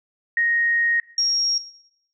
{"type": "tone pair in turn", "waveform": "sine", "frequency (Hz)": [1869, 5586], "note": ["A#6", "F8"], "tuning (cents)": [4, -1], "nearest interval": "octave + perfect fifth", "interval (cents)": 1895, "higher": "second", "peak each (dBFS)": -17, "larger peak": "neither", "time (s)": [[0.37, 1], [1.18, 1.58]], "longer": "first", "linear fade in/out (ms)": 2, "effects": ["noise-tail reverb RT60 0.8 s tail -20 dB re dry"]}